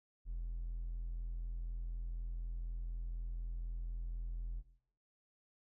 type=tone; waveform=triangle; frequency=42.03 Hz; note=E1; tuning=34 cents sharp; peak=-35 dBFS; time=0.25-4.63 s; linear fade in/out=50 ms; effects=noise-tail reverb RT60 0.7 s tail -18 dB re dry + tanh soft clip ceiling -34 dBFS